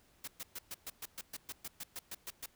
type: noise bursts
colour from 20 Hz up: white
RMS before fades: -43 dBFS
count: 15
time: 0.24-2.46 s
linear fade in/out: 5 ms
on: 36 ms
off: 120 ms
effects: pink hiss -68 dBFS RMS until 2.55 s